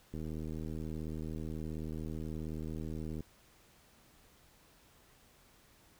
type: click train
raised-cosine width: 3 ms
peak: -29 dBFS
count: 242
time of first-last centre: 0.14-3.206 s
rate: 78.6 Hz
effects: pink hiss -64 dBFS RMS until 5.99 s